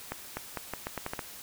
accelerating click train, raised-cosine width 0.5 ms, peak -18 dBFS, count 9, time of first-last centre 0.12-1.192 s, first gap 250 ms, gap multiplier 0.81, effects white hiss -46 dBFS RMS until 1.42 s

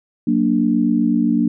sine chord, Gb augmented, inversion none, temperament equal, 185 / 233.1 / 293.7 Hz, Gb3 / Bb3 / D4, 0 / 0 / 0 cents, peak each -21 / -16 / -18 dBFS, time 0.27-1.48 s, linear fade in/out 5 ms, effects none

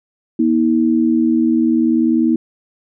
sine tone pair together, 239.7 / 320 Hz, A#3 / D#4, +48 / +49 cents, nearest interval perfect fourth, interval 501 cents, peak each -14 dBFS, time 0.39-2.36 s, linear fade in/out 5 ms, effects none

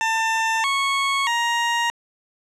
20% pulse tone with pitch steps, 895 / 1103 / 940 Hz, A5 / C#6 / A#5, +29 / -9 / +14 cents, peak -14 dBFS, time 0.01-1.9 s, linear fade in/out 0 ms, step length 630 ms, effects low-pass 7000 Hz 12 dB/octave

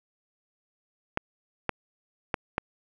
clicks, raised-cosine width 0.5 ms, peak -10 dBFS, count 4, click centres 1.174 / 1.693 / 2.342 / 2.581 s, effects none

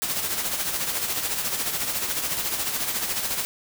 white noise with tremolo, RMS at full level -25 dBFS, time 0.02-3.45 s, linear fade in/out 0 ms, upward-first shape sine, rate 14 Hz, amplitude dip 50%, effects none

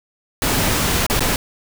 pink noise with dropouts, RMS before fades -18 dBFS, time 0.42-1.36 s, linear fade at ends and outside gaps 1 ms, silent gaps 1.065-1.099 / 1.194-1.206 s, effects none

